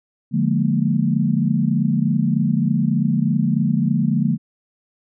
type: chord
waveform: sine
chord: Bb dominant seventh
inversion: first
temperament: just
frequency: 145.68 / 174.81 / 209.8 / 233.1 Hz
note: D3 / F3 / Ab3 / Bb3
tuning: -14 / +2 / +18 / 0 cents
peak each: -21 dBFS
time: 0.31-4.38 s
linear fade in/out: 50 ms
effects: none